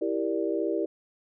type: chord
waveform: sine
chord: E half-diminished seventh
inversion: none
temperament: equal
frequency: 329.6 / 392 / 466.2 / 587.3 Hz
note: E4 / G4 / Bb4 / D5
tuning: 0 / 0 / 0 / 0 cents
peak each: -29 / -30 / -32 / -33 dBFS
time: 0.01-0.86 s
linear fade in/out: 10 ms
effects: none